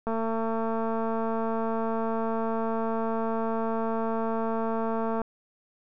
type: click train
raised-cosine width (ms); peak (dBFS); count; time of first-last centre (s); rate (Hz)
1; -17; 1159; 0.07-5.217; 225
effects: none